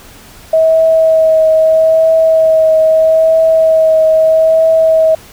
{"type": "tone with vibrato", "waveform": "sine", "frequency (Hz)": 641, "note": "E5", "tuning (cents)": -49, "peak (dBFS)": -5, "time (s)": [0.53, 5.15], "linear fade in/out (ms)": 5, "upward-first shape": "triangle", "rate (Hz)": 0.78, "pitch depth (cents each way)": 17, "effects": ["pink hiss -37 dBFS RMS until 5.32 s"]}